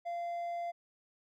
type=tone with hard clipping; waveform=sine; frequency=690 Hz; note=F5; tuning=21 cents flat; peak=-36 dBFS; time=0.05-0.72 s; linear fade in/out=20 ms; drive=3 dB; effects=none